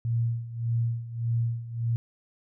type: tone with tremolo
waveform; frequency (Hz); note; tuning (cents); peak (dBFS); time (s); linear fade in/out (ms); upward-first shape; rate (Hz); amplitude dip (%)
sine; 116.54; A#2; 0; -22; 0.05-1.96; 0; sine; 1.7; 80
effects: none